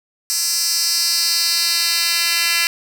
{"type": "tone with high-pass filter sweep", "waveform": "10% pulse", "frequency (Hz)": 338.6, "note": "E4", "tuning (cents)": 46, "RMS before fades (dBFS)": -18, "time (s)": [0.3, 2.67], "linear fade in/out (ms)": 0, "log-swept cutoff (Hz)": [6200, 2900], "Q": 2.2, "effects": []}